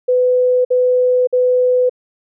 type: tone bursts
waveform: sine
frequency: 501 Hz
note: B4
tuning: 25 cents sharp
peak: -10 dBFS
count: 3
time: 0.08-1.896 s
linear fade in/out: 10 ms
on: 570 ms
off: 53 ms
effects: none